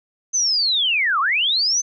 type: linear two-way sweep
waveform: sine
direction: down then up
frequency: 6272 to 1059 to 6272 Hz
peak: -16 dBFS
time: 0.33-1.82 s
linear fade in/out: 20 ms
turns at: 1.2 s
effects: none